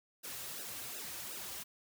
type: noise with flanger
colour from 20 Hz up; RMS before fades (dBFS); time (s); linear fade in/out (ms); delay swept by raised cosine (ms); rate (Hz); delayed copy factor
white; -44; 0.23-1.64; 20; 0.89 to 4.79; 2.7; -1
effects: none